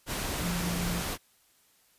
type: tone in noise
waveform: sine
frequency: 174.61 Hz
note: F3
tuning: in tune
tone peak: -31 dBFS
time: 0.4-1.03 s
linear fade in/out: 50 ms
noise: pink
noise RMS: -33 dBFS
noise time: 0.06-1.18 s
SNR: -1 dB
effects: white hiss -65 dBFS RMS until 1.98 s + resampled to 32000 Hz